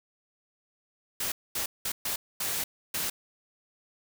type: noise bursts at uneven times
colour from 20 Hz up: white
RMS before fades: -31 dBFS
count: 6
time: 1.2-1.32 / 1.55-1.66 / 1.85-1.92 / 2.05-2.16 / 2.4-2.64 / 2.94-3.1 s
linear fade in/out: 5 ms
effects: none